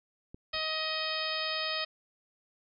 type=click; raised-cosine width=3 ms; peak=-32 dBFS; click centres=0.345 s
type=harmonic tone; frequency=629 Hz; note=D#5; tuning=19 cents sharp; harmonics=1 / 2 / 3 / 4 / 5 / 6 / 7 / 8; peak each=-39 / -39 / -39 / -39 / -39 / -39 / -39 / -39 dBFS; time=0.53-1.85 s; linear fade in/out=10 ms
type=noise with exponential decay; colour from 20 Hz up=brown; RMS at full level=-44 dBFS; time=0.54-0.66 s; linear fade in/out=1 ms; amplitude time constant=25 ms
effects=none